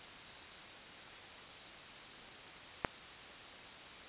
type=click; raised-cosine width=0.5 ms; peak=-15 dBFS; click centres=2.848 s; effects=white hiss -50 dBFS RMS until 4.08 s + resampled to 8000 Hz